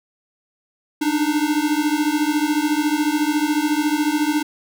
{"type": "beating tone pair", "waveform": "square", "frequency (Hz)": [293.7, 307.7], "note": ["D4", "D#4"], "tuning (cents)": [0, -19], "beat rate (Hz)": 14, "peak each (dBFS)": -21, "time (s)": [1.01, 4.43], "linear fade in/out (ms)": 10, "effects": []}